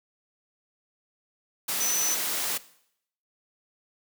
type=tone in noise; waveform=sine; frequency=6000 Hz; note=F#8; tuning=23 cents sharp; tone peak=-25 dBFS; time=1.8-2.15 s; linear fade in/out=10 ms; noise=white; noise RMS=-29 dBFS; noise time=1.68-2.58 s; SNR=+1 dB; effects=noise-tail reverb RT60 0.7 s tail -18 dB re dry + high-pass 200 Hz 12 dB/octave